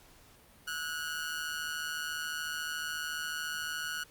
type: tone with amplitude modulation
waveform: sawtooth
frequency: 1461 Hz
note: F#6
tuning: 22 cents flat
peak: -28 dBFS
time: 0.67-4.04 s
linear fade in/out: 10 ms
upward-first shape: sine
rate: 154 Hz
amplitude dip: 70%
effects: pink hiss -59 dBFS RMS until 4.1 s + Opus 48 kbps